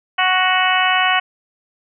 harmonic tone with a mistuned harmonic, 370 Hz, F#4, in tune, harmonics 2 / 3 / 4 / 5 / 6 / 7 / 8, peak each -19 / -20 / -21 / -21 / -23 / -23 / -21 dBFS, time 0.18-1.2 s, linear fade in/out 10 ms, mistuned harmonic 5, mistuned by +18 cents, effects none

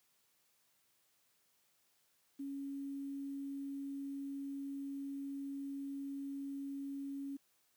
sine tone with quantisation, 277.2 Hz, C#4, in tune, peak -40 dBFS, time 2.39-7.37 s, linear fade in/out 10 ms, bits 11, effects white hiss -75 dBFS RMS until 7.76 s + high-pass 80 Hz 12 dB/octave

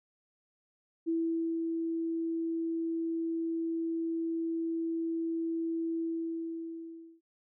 sine tone with ADSR envelope, 329.6 Hz, E4, in tune, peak -27 dBFS, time 1.06-7.21 s, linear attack 27 ms, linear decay 500 ms, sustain -3 dB, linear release 1200 ms, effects none

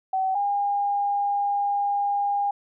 sine tone pair in turn, 761 / 810 Hz, F#5 / G#5, +48 / -43 cents, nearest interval minor second, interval 109 cents, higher second, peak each -21 dBFS, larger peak neither, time 0.13-0.35 / 0.35-2.51 s, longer second, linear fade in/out 5 ms, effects none

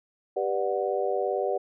sine chord, G major seventh, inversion none, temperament just, 392 / 490 / 588 / 735 Hz, G4 / B4 / D5 / F#5, 0 / -14 / +2 / -12 cents, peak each -29 / -30 / -30 / -31 dBFS, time 0.36-1.58 s, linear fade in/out 10 ms, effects none

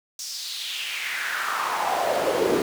brown noise with high-pass filter sweep, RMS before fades -26 dBFS, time 0.19-2.62 s, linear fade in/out 2 ms, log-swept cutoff 5900 to 340 Hz, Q 3.3, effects none

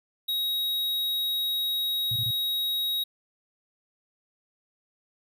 square tone, 3800 Hz, A#7, 33 cents sharp, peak -26 dBFS, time 0.28-3.04 s, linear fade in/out 10 ms
sine tone bursts, 117 Hz, A#2, 7 cents sharp, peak -30 dBFS, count 3, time 2.11-2.31 s, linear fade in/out 5 ms, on 52 ms, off 22 ms
effects none

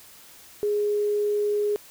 sine tone, 415.3 Hz, G#4, in tune, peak -21 dBFS, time 0.63-1.76 s, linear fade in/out 0 ms, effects white hiss -49 dBFS RMS until 1.9 s

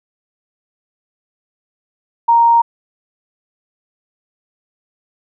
sine tone, 932.3 Hz, A#5, in tune, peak -7 dBFS, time 2.28-2.62 s, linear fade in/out 10 ms, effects none

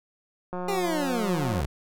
click train, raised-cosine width 1 ms, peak -20 dBFS, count 195, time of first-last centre 0.53-1.608 s, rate 180 Hz
25% pulse linear sweep, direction down, 408.8 to 58.27 Hz, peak -22 dBFS, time 0.68-1.66 s, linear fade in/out 5 ms
effects none

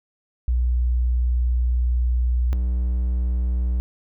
sine / triangle tone pair in turn, 60.9 / 61.23 Hz, B1 / B1, -24 / -14 cents, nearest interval unison, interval 10 cents, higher second, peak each -17 dBFS, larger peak neither, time 0.48-2.53 / 2.53-3.8 s, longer first, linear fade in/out 0 ms, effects none

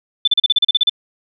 sine tone bursts, 3520 Hz, A7, in tune, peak -9 dBFS, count 11, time 0.25-0.896 s, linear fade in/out 5 ms, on 26 ms, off 36 ms, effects none

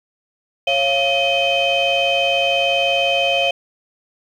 sine tone cluster, 550 / 691 / 2520 / 3097 Hz, C#5 / F5 / D#7 / G7, -14 / -19 / +21 / -22 cents, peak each -19 dBFS, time 0.67-3.51 s, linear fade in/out 5 ms, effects tanh soft clip ceiling -9 dBFS + 8-bit

